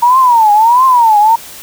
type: tone with vibrato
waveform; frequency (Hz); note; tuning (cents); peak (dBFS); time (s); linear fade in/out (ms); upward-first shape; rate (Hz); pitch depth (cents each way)
sine; 933; A#5; +1; -4; 0.02-1.36; 10; triangle; 1.5; 230
effects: white hiss -31 dBFS RMS until 1.62 s